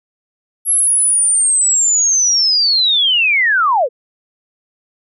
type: linear sweep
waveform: sine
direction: down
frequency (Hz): 11280 to 438.5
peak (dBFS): -10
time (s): 0.65-3.89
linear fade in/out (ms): 50
effects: none